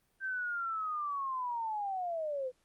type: linear sweep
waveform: sine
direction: down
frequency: 1571 to 493.9 Hz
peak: -33 dBFS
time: 0.2-2.52 s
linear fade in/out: 50 ms
effects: pink hiss -74 dBFS RMS until 2.64 s + Opus 32 kbps